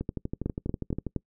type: two click trains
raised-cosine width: 3 ms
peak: -15 / -18 dBFS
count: 4 / 14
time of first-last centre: 0.46-1.163 / 0.01-1.067 s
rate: 4.27 / 12.3 Hz
effects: noise-tail reverb RT60 0.1 s tail -24 dB re dry

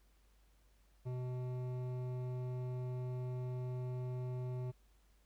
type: tone with hard clipping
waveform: triangle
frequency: 125.8 Hz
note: B2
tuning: 32 cents sharp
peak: -40 dBFS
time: 1.05-4.72 s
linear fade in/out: 20 ms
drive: 16 dB
effects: added 50 Hz sine -66 dBFS peak until 5.25 s + pink hiss -75 dBFS RMS until 5.25 s

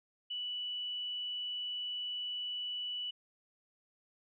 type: tone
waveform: sine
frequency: 2960 Hz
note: F#7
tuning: in tune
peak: -36 dBFS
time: 0.3-3.11 s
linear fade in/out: 10 ms
effects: none

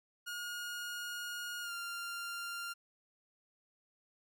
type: tone with pitch glide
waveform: sawtooth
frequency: 1433 to 1393 Hz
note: F6 to F6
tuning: +44 to -5 cents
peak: -36 dBFS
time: 0.26-2.74 s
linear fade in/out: 20 ms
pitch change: -49 cents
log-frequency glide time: 1.62-1.72 s
effects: none

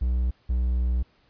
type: tone pair in turn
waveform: triangle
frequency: 61.74 / 61.48 Hz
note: B1 / B1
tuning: 0 / -7 cents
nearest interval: unison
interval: 7 cents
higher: first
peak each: -19 dBFS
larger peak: neither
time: 0.01-0.31 / 0.49-1.03 s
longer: second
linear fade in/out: 10 ms
effects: pink hiss -63 dBFS RMS until 1.29 s + resampled to 11025 Hz

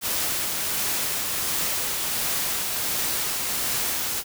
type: noise with tremolo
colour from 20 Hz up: white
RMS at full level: -25 dBFS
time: 0.01-4.24 s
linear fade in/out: 50 ms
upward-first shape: triangle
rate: 1.4 Hz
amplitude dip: 25%
effects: none

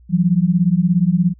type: beating tone pair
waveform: sine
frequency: 168.4 / 185.4 Hz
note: E3 / F#3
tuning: +37 / +4 cents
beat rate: 17 Hz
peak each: -15 dBFS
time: 0.09-1.34 s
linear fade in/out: 50 ms
effects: added 60 Hz sine -44 dBFS peak until 1.39 s

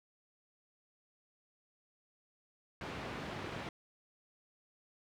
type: band-pass noise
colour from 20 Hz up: pink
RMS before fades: -43 dBFS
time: 2.81-3.69 s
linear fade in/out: 2 ms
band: 100 to 2800 Hz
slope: 12 dB/octave
effects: none

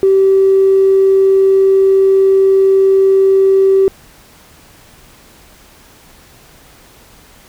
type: tone with tanh clipping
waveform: triangle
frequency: 386.5 Hz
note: G4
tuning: 24 cents flat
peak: -6 dBFS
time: 0.03-3.88 s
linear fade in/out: 0 ms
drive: 4 dB
effects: pink hiss -43 dBFS RMS until 7.48 s

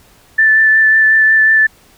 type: tone with vibrato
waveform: sine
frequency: 1760 Hz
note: A6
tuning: in tune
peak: -6 dBFS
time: 0.38-1.67 s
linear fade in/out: 10 ms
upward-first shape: triangle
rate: 5.5 Hz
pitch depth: 15 cents each way
effects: pink hiss -47 dBFS RMS until 1.97 s

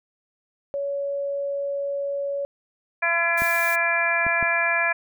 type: tone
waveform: sine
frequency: 562 Hz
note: C#5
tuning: 24 cents sharp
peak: -24 dBFS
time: 0.74-2.45 s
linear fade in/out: 0 ms
type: harmonic tone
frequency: 338.4 Hz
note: E4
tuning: 45 cents sharp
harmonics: 2 / 3 / 4 / 5 / 6 / 7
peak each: -27 / -29 / -32 / -23 / -32 / -24 dBFS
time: 3.02-4.93 s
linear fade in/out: 10 ms
type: noise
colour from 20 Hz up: blue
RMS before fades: -34 dBFS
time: 3.37-3.76 s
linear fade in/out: 10 ms
type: clicks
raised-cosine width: 3 ms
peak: -20 dBFS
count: 3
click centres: 3.42 / 4.266 / 4.427 s
effects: none

